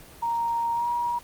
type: tone with pitch glide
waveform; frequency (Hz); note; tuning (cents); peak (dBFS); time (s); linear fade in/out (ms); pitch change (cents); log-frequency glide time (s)
sine; 932.3 to 954.6; A#5 to A#5; 0 to +41; -23; 0.22-1.19; 10; +41; 0.73-0.87
effects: pink hiss -48 dBFS RMS until 1.23 s + Opus 24 kbps